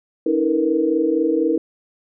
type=tone cluster; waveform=sine; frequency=281.6 / 321.1 / 455.9 / 480 Hz; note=C#4 / E4 / A#4 / B4; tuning=+27 / -45 / -39 / -49 cents; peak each=-26 / -18 / -22 / -22 dBFS; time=0.26-1.58 s; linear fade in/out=5 ms; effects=none